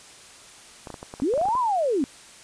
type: clicks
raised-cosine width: 1 ms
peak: -22 dBFS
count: 12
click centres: 0.872 / 0.903 / 0.942 / 1.029 / 1.139 / 1.2 / 1.338 / 1.377 / 1.414 / 1.455 / 1.486 / 1.552 s
type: linear two-way sweep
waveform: sine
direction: up then down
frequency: 243.5 to 1046.5 to 243.5 Hz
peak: -20 dBFS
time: 1.22-2.04 s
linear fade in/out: 0 ms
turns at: 1.58 s
effects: white hiss -47 dBFS RMS until 2.43 s + resampled to 22050 Hz